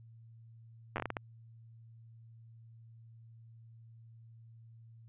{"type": "slowing click train", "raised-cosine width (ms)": 0.5, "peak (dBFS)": -20, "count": 8, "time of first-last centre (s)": [0.96, 1.168], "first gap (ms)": 9, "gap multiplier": 1.39, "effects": ["added 114 Hz sine -53 dBFS peak until 5.08 s", "resampled to 8000 Hz"]}